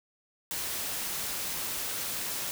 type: noise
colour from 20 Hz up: white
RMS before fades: -34 dBFS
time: 0.51-2.51 s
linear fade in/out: 0 ms
effects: none